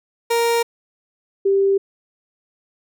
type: tone pair in turn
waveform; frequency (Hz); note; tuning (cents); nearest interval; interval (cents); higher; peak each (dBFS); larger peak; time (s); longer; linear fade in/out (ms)
30% pulse / sine; 467 / 392.7; A#4 / G4; +3 / +3; minor third; 300; first; -13; neither; 0.3-0.63 / 1.45-1.78; neither; 10
effects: none